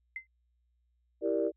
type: tone with exponential decay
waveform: sine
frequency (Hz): 2068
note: C7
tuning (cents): -21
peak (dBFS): -32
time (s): 0.16-0.27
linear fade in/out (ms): 2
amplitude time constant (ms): 22
type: chord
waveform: sine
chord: E half-diminished seventh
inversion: none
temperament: equal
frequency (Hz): 329.6 / 392 / 466.2 / 587.3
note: E4 / G4 / Bb4 / D5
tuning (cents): 0 / 0 / 0 / 0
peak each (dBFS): -32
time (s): 1.21-1.52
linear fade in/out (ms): 50
effects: tanh soft clip ceiling -17 dBFS + added 60 Hz sine -70 dBFS peak until 1.56 s